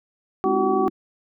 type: chord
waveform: sine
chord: F minor seventh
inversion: first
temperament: equal with one note detuned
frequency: 207.7 / 261.6 / 309 / 349.2 Hz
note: Ab3 / C4 / Eb4 / F4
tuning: 0 / 0 / -12 / 0 cents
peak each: -28 dBFS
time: 0.44-0.9 s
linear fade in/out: 20 ms
type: harmonic tone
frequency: 379.5 Hz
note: F#4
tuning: 44 cents sharp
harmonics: 1 / 2 / 3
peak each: -21 / -24 / -26 dBFS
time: 0.44-0.88 s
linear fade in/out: 0 ms
effects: none